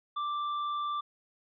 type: tone with tanh clipping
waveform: triangle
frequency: 1176 Hz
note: D6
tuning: 2 cents sharp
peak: -32 dBFS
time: 0.16-1.01 s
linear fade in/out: 10 ms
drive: 12 dB
effects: resampled to 11025 Hz